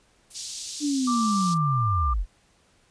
violet noise with tremolo, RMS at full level -39 dBFS, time 0.3-1.58 s, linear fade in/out 10 ms, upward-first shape sine, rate 11 Hz, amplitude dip 40%
white band-pass noise, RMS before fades -36 dBFS, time 0.34-1.55 s, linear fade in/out 20 ms, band 3900 to 7400 Hz, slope 24 dB/octave
sine linear sweep, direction down, 300.9 to 36.71 Hz, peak -22 dBFS, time 0.8-2.26 s, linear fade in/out 50 ms
sine tone with pitch glide, 1176 to 1191 Hz, D6 to D6, +2 to +24 cents, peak -24 dBFS, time 1.07-2.14 s, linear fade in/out 10 ms, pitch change +22 cents, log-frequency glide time 1.28-1.88 s
effects pink hiss -62 dBFS RMS until 2.9 s + resampled to 22050 Hz

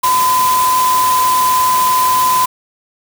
sine tone in noise, 1014 Hz, B5, 45 cents sharp, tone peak -10 dBFS, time 0.03-2.46 s, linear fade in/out 10 ms, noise white, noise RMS -20 dBFS, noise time 0.03-2.46 s, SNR +7 dB, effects none

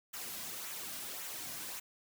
white noise with flanger, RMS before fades -43 dBFS, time 0.13-1.8 s, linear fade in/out 10 ms, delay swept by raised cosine 0.2 to 2.3 ms, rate 1.8 Hz, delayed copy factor -0.5, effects none

